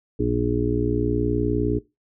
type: harmonic tone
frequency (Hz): 59.6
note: A#1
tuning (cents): +39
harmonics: 1 / 2 / 4 / 5 / 6 / 7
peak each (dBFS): -28 / -27 / -29 / -24 / -29 / -25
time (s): 0.19-1.79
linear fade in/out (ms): 10
effects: noise-tail reverb RT60 0.2 s tail -18 dB re dry